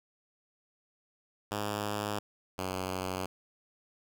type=tone pair in turn; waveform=5% pulse; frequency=103.83 / 93.23 Hz; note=G#2 / F#2; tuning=0 / +14 cents; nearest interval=major second; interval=186 cents; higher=first; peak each=-21 / -22 dBFS; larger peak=first; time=1.51-2.19 / 2.58-3.26 s; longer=neither; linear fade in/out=5 ms; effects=none